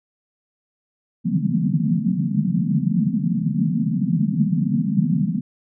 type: band-pass noise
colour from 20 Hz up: pink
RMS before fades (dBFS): -20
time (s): 1.24-5.41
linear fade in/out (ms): 20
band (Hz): 140 to 250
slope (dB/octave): 96
effects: none